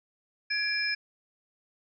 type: tone cluster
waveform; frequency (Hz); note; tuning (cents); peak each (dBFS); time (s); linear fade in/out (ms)
sine; 1676 / 2364 / 5130; G#6 / D7 / E8; +15 / +11 / -48; -31; 0.5-0.95; 10
effects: none

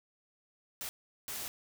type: noise bursts at uneven times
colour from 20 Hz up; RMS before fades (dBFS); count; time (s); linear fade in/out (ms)
white; -40; 2; 0.81-0.89 / 1.28-1.48; 0
effects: none

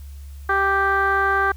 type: tone with low-pass filter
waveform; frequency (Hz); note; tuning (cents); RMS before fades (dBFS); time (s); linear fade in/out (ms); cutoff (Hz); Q
15% pulse; 392; G4; 0; -19; 0.49-1.52; 5; 1500; 3.9
effects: added 70 Hz sine -34 dBFS peak until 1.56 s + white hiss -54 dBFS RMS until 1.56 s

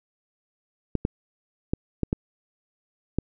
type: clicks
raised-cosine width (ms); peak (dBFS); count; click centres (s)
3; -10; 6; 0.953 / 1.051 / 1.735 / 2.033 / 2.129 / 3.186
effects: none

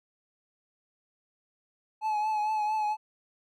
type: tone with vibrato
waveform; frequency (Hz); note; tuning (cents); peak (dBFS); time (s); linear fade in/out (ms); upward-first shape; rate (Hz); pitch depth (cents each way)
triangle; 855; A5; -50; -24; 2.01-2.97; 50; triangle; 4.4; 42
effects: none

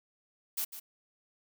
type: noise with echo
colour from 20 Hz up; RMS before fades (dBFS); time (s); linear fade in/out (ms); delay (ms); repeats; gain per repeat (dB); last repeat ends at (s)
blue; -33; 0.57-0.65; 10; 150; 1; -11; 0.8
effects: none

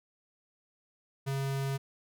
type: tone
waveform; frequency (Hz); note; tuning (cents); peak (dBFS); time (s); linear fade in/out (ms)
square; 136.6; C#3; -25; -31; 1.26-1.78; 20
effects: none

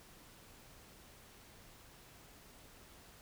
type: silence
effects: pink hiss -59 dBFS RMS until 3.21 s

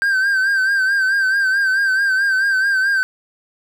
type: tone with vibrato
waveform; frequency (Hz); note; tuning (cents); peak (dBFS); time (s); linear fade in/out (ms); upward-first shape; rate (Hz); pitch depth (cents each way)
triangle; 1568; G6; 0; -12; 0.02-3.03; 0; sine; 4.6; 57
effects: none

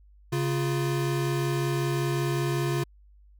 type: tone pair together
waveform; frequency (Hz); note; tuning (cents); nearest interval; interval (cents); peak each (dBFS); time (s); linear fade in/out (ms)
square; 138.18 / 349.2; C#3 / F4; -5 / 0; octave + major third; 1605; -27 / -30; 0.32-2.84; 10
effects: added 50 Hz sine -52 dBFS peak until 3.39 s

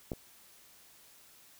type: clicks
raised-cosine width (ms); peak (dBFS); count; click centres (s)
2; -21 / -30; 2; 0.118 / 0.134
effects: white hiss -59 dBFS RMS until 1.59 s

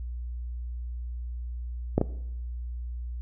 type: clicks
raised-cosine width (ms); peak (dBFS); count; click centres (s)
2; -7 / -9; 2; 1.98 / 2.014
effects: noise-tail reverb RT60 0.8 s tail -18 dB re dry + added 60 Hz sine -32 dBFS peak until 3.21 s

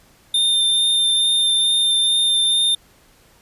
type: tone with vibrato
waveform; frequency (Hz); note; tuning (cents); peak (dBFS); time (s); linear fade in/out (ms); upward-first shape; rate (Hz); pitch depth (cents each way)
square; 3608; A7; +43; -15; 0.34-2.75; 5; sine; 2.3; 11
effects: pink hiss -53 dBFS RMS until 3.41 s + resampled to 32000 Hz

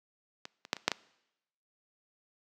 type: clicks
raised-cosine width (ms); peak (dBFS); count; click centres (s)
0.2; -23 / -28 / -9 / -25 / -6 / -12; 6; 0.454 / 0.651 / 0.731 / 0.767 / 0.88 / 0.917
effects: noise-tail reverb RT60 0.9 s tail -23 dB re dry + high-pass 200 Hz 12 dB/octave

